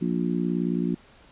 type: harmonic tone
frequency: 59.1 Hz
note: A#1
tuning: 24 cents sharp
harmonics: 3 / 4 / 5 / 6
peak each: -26 / -28 / -30 / -32 dBFS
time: 0.01-0.95 s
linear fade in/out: 10 ms
effects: pink hiss -54 dBFS RMS until 1.31 s + resampled to 8000 Hz